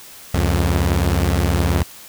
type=beating tone pair; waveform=sawtooth; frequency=70 / 89 Hz; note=C#2 / F2; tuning=+18 / +33 cents; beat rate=19 Hz; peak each=-14 dBFS; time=0.34-1.83 s; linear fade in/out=5 ms; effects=white hiss -40 dBFS RMS until 2.08 s